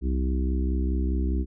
harmonic tone, 64.9 Hz, C2, 13 cents flat, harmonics 1 / 3 / 4 / 5 / 6, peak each -23 / -33 / -34 / -34 / -39 dBFS, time 0.01-1.46 s, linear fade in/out 50 ms, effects none

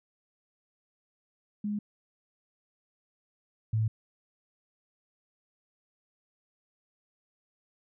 sine tone pair in turn, 207.7 / 110.03 Hz, G#3 / A2, 0 / 0 cents, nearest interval major seventh, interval 1100 cents, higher first, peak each -29 / -24 dBFS, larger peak second, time 1.64-1.79 / 3.73-3.88 s, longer neither, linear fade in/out 5 ms, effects none

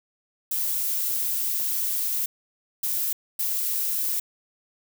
violet noise bursts at uneven times, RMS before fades -26 dBFS, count 3, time 0.51-2.26 / 2.83-3.13 / 3.39-4.2 s, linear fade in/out 5 ms, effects none

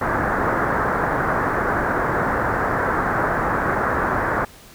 white low-pass noise, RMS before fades -21 dBFS, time 0.01-4.45 s, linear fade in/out 5 ms, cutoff 1700 Hz, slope 48 dB/octave, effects pink hiss -45 dBFS RMS until 4.74 s

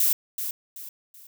violet noise with echo, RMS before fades -21 dBFS, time 0-0.13 s, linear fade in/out 2 ms, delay 380 ms, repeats 3, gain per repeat -9 dB, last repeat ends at 1.27 s, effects none

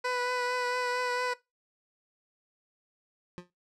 15% pulse tone with vibrato, 496 Hz, B4, 7 cents sharp, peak -22 dBFS, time 0.04-1.34 s, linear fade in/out 10 ms, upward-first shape triangle, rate 4.4 Hz, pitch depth 21 cents each way
25% pulse tone with exponential decay, 177.7 Hz, F3, 30 cents sharp, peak -32 dBFS, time 3.38-3.5 s, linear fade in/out 0 ms, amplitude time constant 25 ms
effects noise-tail reverb RT60 0.2 s tail -19 dB re dry + low-pass 6000 Hz 12 dB/octave

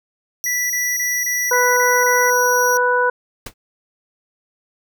sawtooth tone, 5790 Hz, F#8, 38 cents flat, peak -18 dBFS, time 0.44-2.77 s, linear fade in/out 0 ms
triangle tone bursts, 1975.5 Hz, B6, in tune, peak -19 dBFS, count 7, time 0.46-2.302 s, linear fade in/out 5 ms, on 240 ms, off 27 ms
harmonic tone, 493.9 Hz, B4, in tune, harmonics 1 / 2 / 3, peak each -18 / -18 / -18 dBFS, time 1.51-3.1 s, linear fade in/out 5 ms
pink noise with exponential decay, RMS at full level -24 dBFS, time 3.46-3.54 s, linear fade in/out 5 ms, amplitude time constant 16 ms
effects none

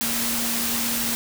sine tone in noise, 233.8 Hz, A#3, 5 cents sharp, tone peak -30 dBFS, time 0.01-1.15 s, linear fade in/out 0 ms, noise white, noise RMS -25 dBFS, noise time 0.01-1.15 s, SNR -8 dB, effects none

